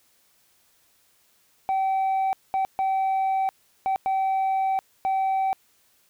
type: tone bursts at uneven times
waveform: sine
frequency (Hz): 769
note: G5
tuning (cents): -33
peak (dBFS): -18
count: 6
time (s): 1.69-2.33 / 2.54-2.65 / 2.79-3.49 / 3.86-3.96 / 4.06-4.79 / 5.05-5.53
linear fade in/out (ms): 0
effects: tanh soft clip ceiling -20 dBFS + white hiss -63 dBFS RMS until 6.09 s